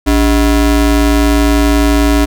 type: ring-modulated tone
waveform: square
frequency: 171.8 Hz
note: F3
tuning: 28 cents flat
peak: -5 dBFS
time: 0.06-2.26 s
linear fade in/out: 20 ms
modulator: 116 Hz
effects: none